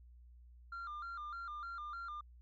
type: tone with vibrato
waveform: sine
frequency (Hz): 1287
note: E6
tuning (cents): -42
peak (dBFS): -40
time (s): 0.72-2.21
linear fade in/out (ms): 5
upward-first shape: square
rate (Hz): 3.3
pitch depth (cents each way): 120
effects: tanh soft clip ceiling -41 dBFS + added 60 Hz sine -56 dBFS peak until 2.41 s